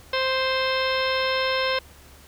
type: harmonic tone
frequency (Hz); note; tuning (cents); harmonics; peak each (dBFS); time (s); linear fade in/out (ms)
523.3; C5; 0; 1 / 2 / 3 / 4 / 5 / 6 / 7 / 8 / 10; -25 / -28 / -30 / -31 / -32 / -33 / -33 / -34 / -35; 0.13-1.79; 5
effects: added 71 Hz sine -50 dBFS peak until 2.27 s + pink hiss -50 dBFS RMS until 2.27 s